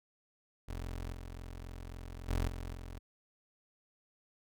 25% pulse tone with level steps, 43.65 Hz, F1, in tune, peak -35 / -40 / -27 / -36 / -40 dBFS, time 0.68-2.99 s, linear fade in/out 10 ms, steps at 1.12 / 2.28 / 2.47 / 2.73 s, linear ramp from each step 20 ms, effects none

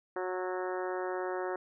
harmonic tone with a mistuned harmonic, 183.5 Hz, F#3, 14 cents flat, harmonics 2 / 3 / 4 / 5 / 6 / 7 / 8 / 9 / 10, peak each -35 / -39 / -41 / -43 / -45 / -46 / -47 / -48 / -49 dBFS, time 0.16-1.56 s, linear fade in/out 2 ms, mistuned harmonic 7, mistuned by +26 cents, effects none

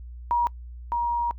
sine tone pair in turn, 954 / 948.7 Hz, A#5 / A#5, +40 / +30 cents, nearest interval unison, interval 10 cents, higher first, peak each -19 / -22 dBFS, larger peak first, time 0.31-0.47 / 0.92-1.31 s, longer second, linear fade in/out 0 ms, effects noise-tail reverb RT60 0.1 s tail -24 dB re dry + added 60 Hz sine -37 dBFS peak until 1.38 s

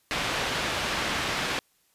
white low-pass noise, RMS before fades -29 dBFS, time 0.11-1.59 s, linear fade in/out 0 ms, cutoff 3000 Hz, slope 12 dB/octave, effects white hiss -67 dBFS RMS until 1.94 s + resampled to 32000 Hz

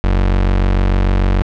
35% pulse tone, 46.77 Hz, F#1, 19 cents sharp, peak -9 dBFS, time 0.04-1.42 s, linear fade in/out 0 ms, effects low-pass 3000 Hz 12 dB/octave

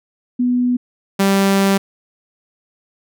sine / sawtooth tone pair in turn, 246.9 / 195.96 Hz, B3 / G3, 0 / 0 cents, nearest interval major third, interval 400 cents, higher first, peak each -13 / -8 dBFS, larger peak second, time 0.39-0.77 / 1.19-1.78 s, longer second, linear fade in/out 10 ms, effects none

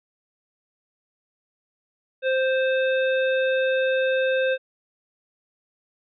harmonic tone, 523.3 Hz, C5, in tune, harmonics 1 / 3 / 5 / 7, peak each -20 / -27 / -32 / -36 dBFS, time 2.22-4.58 s, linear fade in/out 50 ms, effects none

